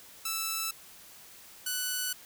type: tone pair in turn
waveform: 5% pulse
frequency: 1318.5 / 1487.3 Hz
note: E6 / F#6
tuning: 0 / +9 cents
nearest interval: major second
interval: 209 cents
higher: second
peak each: -19 dBFS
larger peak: neither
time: 0.25-0.71 / 1.66-2.13 s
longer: second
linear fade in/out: 5 ms
effects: white hiss -52 dBFS RMS until 2.25 s